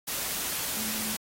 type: tone in noise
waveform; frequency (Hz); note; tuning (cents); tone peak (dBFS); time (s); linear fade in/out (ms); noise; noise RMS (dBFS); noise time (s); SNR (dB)
sine; 217.8; A3; -17; -39; 0.76-1.16; 10; white; -32; 0.07-1.17; -10
effects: AAC 48 kbps